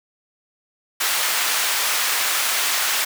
pink high-pass noise, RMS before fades -21 dBFS, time 1-3.05 s, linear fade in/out 10 ms, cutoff 1200 Hz, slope 12 dB/octave, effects none

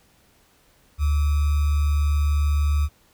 sine tone with sample-and-hold, 73.42 Hz, D2, in tune, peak -17 dBFS, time 0.98-2.89 s, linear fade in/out 50 ms, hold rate 1225 Hz, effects pink hiss -59 dBFS RMS until 3.13 s

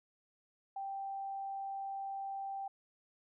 sine tone, 784 Hz, G5, in tune, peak -38 dBFS, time 0.76-2.68 s, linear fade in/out 5 ms, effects none

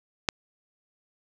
click, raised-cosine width 0.2 ms, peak -5 dBFS, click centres 0.288 s, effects none

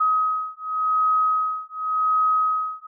sine beating tone pair, 1265 / 1265.89 Hz, D#6 / D#6, +28 / +29 cents, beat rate 0.89 Hz, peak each -22 dBFS, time 0-2.87 s, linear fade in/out 10 ms, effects none

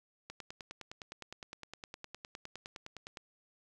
click train, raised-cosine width 0.2 ms, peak -27 dBFS, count 29, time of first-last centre 0.3-3.172 s, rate 9.75 Hz, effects none

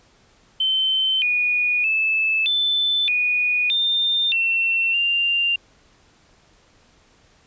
sine tone with pitch steps, 3081 / 2458 / 2619 / 3521 / 2465 / 3610 / 2705 / 2787 Hz, G7 / D#7 / E7 / A7 / D#7 / A7 / E7 / F7, -31 / -22 / -12 / 0 / -17 / +44 / +44 / -4 cents, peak -17 dBFS, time 0.6-5.56 s, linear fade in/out 5 ms, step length 620 ms, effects pink hiss -56 dBFS RMS until 7.46 s + resampled to 16000 Hz

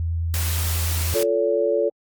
sine tone with vibrato, 83.1 Hz, E2, 15 cents sharp, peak -21 dBFS, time 0-1.14 s, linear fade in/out 0 ms, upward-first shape sine, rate 9.5 Hz, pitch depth 10 cents each way
white noise, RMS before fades -28 dBFS, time 0.34-1.23 s, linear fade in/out 0 ms
sine chord, F augmented, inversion none, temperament equal with one note detuned, 349.2 / 440 / 567.3 Hz, F4 / A4 / C#5, 0 / 0 / +40 cents, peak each -25 / -21 / -21 dBFS, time 1.14-1.9 s, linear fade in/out 20 ms
effects Opus 48 kbps

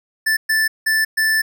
square tone bursts at uneven times, 1760 Hz, A6, in tune, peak -15 dBFS, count 4, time 0.26-0.37 / 0.49-0.68 / 0.86-1.05 / 1.17-1.42 s, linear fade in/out 10 ms, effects none

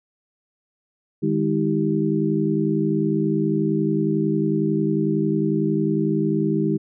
sine tone cluster, 154.8 / 205.7 / 320.4 / 391.6 Hz, D#3 / G#3 / E4 / G4, -9 / -16 / -49 / -2 cents, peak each -24 / -23 / -23 / -25 dBFS, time 1.22-6.78 s, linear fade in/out 20 ms, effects none

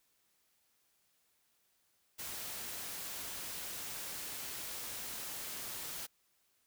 white noise, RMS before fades -43 dBFS, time 2.18-6.07 s, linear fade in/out 20 ms, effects white hiss -75 dBFS RMS until 6.66 s

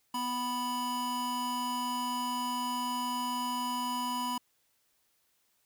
square tone pair together, 246.9 / 987.6 Hz, B3 / B5, 0 / 0 cents, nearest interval 2 octaves, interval 2400 cents, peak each -38 / -33 dBFS, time 0.14-4.38 s, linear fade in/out 5 ms, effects white hiss -73 dBFS RMS until 5.65 s

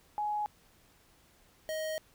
sine / square tone pair in turn, 838 / 627.8 Hz, G#5 / D#5, +15 / +15 cents, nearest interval perfect fourth, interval 500 cents, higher first, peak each -30 / -34 dBFS, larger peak first, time 0.18-0.46 / 1.69-1.98 s, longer second, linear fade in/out 0 ms, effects pink hiss -64 dBFS RMS until 2.14 s

